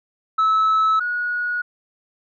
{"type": "tone pair in turn", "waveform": "sine", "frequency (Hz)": [1301, 1454.4], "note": ["E6", "F#6"], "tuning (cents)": [-23, -30], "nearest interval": "major second", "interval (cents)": 193, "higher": "second", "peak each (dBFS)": [-12, -20], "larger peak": "first", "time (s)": [[0.38, 1], [1, 1.62]], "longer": "neither", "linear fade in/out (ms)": 10, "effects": ["tanh soft clip ceiling -13 dBFS"]}